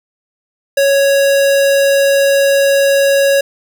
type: tone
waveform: square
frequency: 554.4 Hz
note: C#5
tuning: in tune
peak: -9 dBFS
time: 0.77-3.41 s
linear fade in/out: 5 ms
effects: none